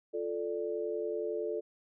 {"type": "chord", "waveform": "sine", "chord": "D minor", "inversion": "first", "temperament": "equal", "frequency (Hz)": [349.2, 440, 587.3], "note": ["F4", "A4", "D5"], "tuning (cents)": [0, 0, 0], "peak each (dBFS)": [-38, -34, -39], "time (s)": [0.13, 1.61], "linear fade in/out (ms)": 20, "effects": []}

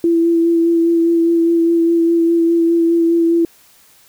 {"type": "tone with vibrato", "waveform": "sine", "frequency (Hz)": 335.1, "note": "E4", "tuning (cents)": 29, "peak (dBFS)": -10, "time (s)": [0.04, 3.45], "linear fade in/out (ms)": 2, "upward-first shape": "sine", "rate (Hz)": 4.9, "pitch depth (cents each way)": 17, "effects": ["white hiss -49 dBFS RMS until 4.08 s"]}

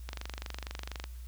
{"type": "click train", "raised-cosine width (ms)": 0.2, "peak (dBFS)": -21, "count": 24, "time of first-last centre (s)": [0.09, 1.04], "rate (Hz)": 24.2, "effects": ["added 60 Hz sine -41 dBFS peak until 1.27 s", "white hiss -60 dBFS RMS until 1.27 s"]}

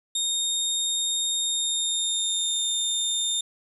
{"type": "tone with pitch glide", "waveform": "25% pulse", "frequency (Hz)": [3689, 3630], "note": ["A#7", "A#7"], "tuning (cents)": [-19, -47], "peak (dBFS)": -19, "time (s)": [0.15, 3.41], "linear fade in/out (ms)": 5, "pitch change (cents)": -28, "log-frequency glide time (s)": [1.38, 2.71], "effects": []}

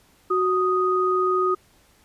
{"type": "tone pair together", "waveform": "sine", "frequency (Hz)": [370.3, 1244.5], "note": ["F#4", "D#6"], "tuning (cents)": [1, 0], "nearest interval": "octave + major sixth", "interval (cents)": 2099, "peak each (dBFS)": -21, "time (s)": [0.3, 1.55], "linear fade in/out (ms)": 10, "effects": ["pink hiss -58 dBFS RMS until 2.04 s", "resampled to 32000 Hz"]}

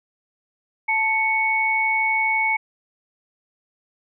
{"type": "tone pair together", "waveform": "sine", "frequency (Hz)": [880, 2217], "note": ["A5", "C#7"], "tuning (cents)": [0, 0], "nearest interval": "octave + major third", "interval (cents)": 1600, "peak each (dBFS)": [-23, -19], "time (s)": [0.88, 2.57], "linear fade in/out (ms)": 10, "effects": []}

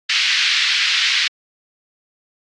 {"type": "band-pass noise", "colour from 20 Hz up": "white", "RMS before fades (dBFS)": -17, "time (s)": [0.09, 1.28], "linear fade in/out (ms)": 10, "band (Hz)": [1800, 4400], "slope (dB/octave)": 24, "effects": ["low-pass 7000 Hz 12 dB/octave", "AAC 64 kbps"]}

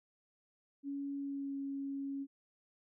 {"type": "tone with pitch glide", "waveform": "sine", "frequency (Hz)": [280.2, 276.2], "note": ["C#4", "C#4"], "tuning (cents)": [19, -6], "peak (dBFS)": -37, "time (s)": [0.83, 2.27], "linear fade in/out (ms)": 50, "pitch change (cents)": -25, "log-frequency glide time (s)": [1.16, 1.57], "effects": []}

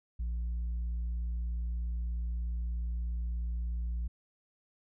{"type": "tone with tanh clipping", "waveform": "sine", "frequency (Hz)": 58.4, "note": "A#1", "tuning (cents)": 4, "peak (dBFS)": -32, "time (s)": [0.19, 4.08], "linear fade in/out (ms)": 10, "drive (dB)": 2, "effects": []}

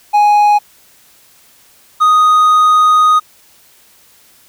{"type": "tone pair in turn", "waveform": "triangle", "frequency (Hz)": [830.6, 1244.5], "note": ["G#5", "D#6"], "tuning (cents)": [0, 0], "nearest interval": "perfect fifth", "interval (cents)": 700, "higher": "second", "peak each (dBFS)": -4, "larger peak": "neither", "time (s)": [[0.13, 0.59], [2, 3.2]], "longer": "second", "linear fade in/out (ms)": 20, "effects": ["white hiss -47 dBFS RMS until 4.48 s"]}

